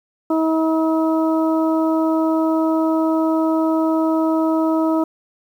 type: harmonic tone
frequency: 320.3 Hz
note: E4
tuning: 50 cents flat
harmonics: 1 / 2 / 3 / 4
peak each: -16 / -22 / -26 / -28 dBFS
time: 0.3-5.04 s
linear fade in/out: 5 ms
effects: 8-bit